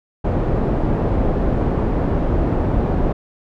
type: low-pass noise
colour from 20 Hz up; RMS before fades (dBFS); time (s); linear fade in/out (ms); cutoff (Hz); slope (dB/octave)
pink; -18; 0.24-3.13; 10; 640; 12
effects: none